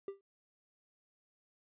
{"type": "tone with exponential decay", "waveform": "triangle", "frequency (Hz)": 394.6, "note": "G4", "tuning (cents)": 11, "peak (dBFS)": -33, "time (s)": [0.08, 0.21], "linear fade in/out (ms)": 2, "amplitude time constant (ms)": 28, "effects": ["resampled to 8000 Hz"]}